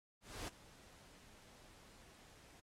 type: noise with ADSR envelope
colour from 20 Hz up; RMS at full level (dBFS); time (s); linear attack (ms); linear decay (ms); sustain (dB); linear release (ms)
pink; -45; 0.21-2.6; 270; 5; -18; 4
effects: low-pass 10000 Hz 12 dB/octave + AAC 48 kbps